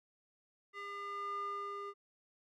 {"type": "tone with band-pass filter sweep", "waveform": "square", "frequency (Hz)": 403.5, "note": "G#4", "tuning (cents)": -50, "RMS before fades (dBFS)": -42, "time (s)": [0.73, 1.94], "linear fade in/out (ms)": 50, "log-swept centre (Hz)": [1700, 910], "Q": 3.8, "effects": []}